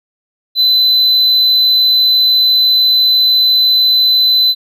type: tone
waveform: triangle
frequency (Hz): 4023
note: B7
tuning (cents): +31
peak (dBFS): -6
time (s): 0.55-4.55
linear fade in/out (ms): 50
effects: none